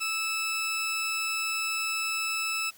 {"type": "tone pair together", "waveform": "20% pulse", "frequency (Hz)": [1312, 2624], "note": ["E6", "E7"], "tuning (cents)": [-9, -9], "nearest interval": "octave", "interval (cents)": 1200, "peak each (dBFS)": [-28, -27], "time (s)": [0, 2.71], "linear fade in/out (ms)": 20, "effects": ["white hiss -55 dBFS RMS until 2.77 s"]}